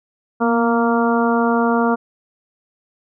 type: harmonic tone with a mistuned harmonic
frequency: 232.5 Hz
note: A#3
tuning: 4 cents flat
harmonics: 1 / 2 / 3 / 4 / 5 / 6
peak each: -17 / -20 / -22 / -23 / -24 / -25 dBFS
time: 0.4-1.96 s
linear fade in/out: 20 ms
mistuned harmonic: 1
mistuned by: +27 cents
effects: none